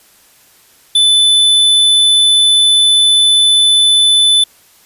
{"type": "tone", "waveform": "square", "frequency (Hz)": 3505, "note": "A7", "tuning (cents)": -7, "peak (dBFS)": -7, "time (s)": [0.95, 4.44], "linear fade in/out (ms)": 5, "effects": ["white hiss -47 dBFS RMS until 4.85 s", "resampled to 32000 Hz"]}